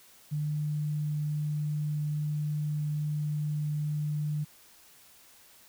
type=tone; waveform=sine; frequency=149.8 Hz; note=D3; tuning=35 cents sharp; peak=-28 dBFS; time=0.31-4.45 s; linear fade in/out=20 ms; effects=white hiss -57 dBFS RMS until 5.68 s